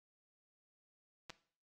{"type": "clicks", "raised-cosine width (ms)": 0.2, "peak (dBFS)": -29, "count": 2, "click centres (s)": [1.297, 1.303], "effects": ["noise-tail reverb RT60 0.5 s tail -17 dB re dry", "AAC 48 kbps"]}